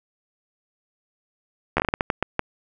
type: slowing click train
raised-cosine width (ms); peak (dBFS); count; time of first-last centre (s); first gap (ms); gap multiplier
0.5; -5; 11; 1.77-2.394; 12; 1.34
effects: none